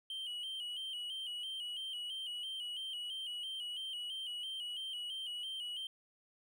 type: tone with vibrato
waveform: triangle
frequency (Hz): 3030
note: F#7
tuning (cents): +40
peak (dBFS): -38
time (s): 0.1-5.87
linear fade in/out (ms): 2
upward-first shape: square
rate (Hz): 3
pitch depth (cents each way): 60
effects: none